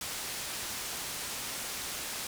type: low-pass noise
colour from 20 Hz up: white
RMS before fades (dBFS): -38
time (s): 0.01-2.27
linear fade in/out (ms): 2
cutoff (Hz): 10000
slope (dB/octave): 12
effects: none